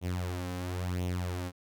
sawtooth tone with flanger, 89.9 Hz, F#2, 49 cents flat, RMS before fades -34 dBFS, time 0.01-1.52 s, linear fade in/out 50 ms, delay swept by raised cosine 0.31 to 3.91 ms, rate 0.97 Hz, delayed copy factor +0.65, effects none

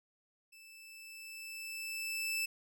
sawtooth tone with level ramp, 2637 Hz, E7, in tune, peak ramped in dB -52 to -29 dBFS, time 0.52-2.46 s, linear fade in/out 10 ms, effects none

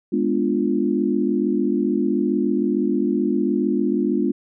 sine chord, G# diminished seventh, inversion none, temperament equal, 207.7 / 246.9 / 293.7 / 349.2 Hz, G#3 / B3 / D4 / F4, 0 / 0 / 0 / 0 cents, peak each -23 dBFS, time 0.12-4.32 s, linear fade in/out 10 ms, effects none

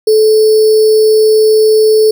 sine tone with sample-and-hold, 433.7 Hz, A4, 25 cents flat, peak -4 dBFS, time 0.07-2.11 s, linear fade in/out 5 ms, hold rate 4900 Hz, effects none

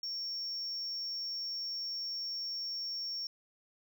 sine tone, 5490 Hz, F8, 31 cents flat, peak -34 dBFS, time 0.03-3.27 s, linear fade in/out 2 ms, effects tanh soft clip ceiling -33 dBFS + 11-bit

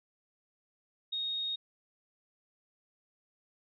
sine tone, 3729 Hz, A#7, in tune, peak -32 dBFS, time 1.12-1.56 s, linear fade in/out 10 ms, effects none

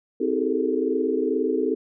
sine tone cluster, 260.9 / 319.6 / 387.3 / 424.2 / 446.5 Hz, C4 / D#4 / G4 / G#4 / A4, -5 / +47 / -21 / +37 / +25 cents, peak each -27 dBFS, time 0.2-1.75 s, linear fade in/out 10 ms, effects none

